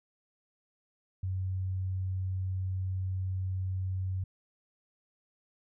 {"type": "tone", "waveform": "sine", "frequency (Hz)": 93.7, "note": "F#2", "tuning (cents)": 22, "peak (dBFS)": -30, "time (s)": [1.23, 4.24], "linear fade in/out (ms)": 5, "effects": []}